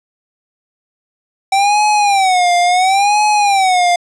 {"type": "tone with vibrato", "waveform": "square", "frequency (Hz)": 770, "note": "G5", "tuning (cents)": -31, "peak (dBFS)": -10, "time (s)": [1.52, 3.96], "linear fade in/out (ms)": 5, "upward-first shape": "sine", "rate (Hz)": 0.72, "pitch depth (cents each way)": 160, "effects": ["resampled to 22050 Hz", "7-bit"]}